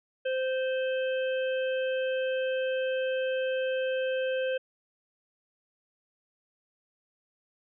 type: harmonic tone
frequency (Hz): 520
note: C5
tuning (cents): -11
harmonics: 1 / 3 / 5 / 6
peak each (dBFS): -27 / -37 / -41 / -43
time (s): 0.25-4.58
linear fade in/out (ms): 10
effects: none